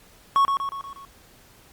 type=tone with echo; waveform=triangle; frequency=1105 Hz; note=C#6; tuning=6 cents flat; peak=-13 dBFS; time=0.36-0.45 s; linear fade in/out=0 ms; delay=120 ms; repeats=5; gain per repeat=-5 dB; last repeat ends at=1.05 s; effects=pink hiss -53 dBFS RMS until 1.72 s + Opus 48 kbps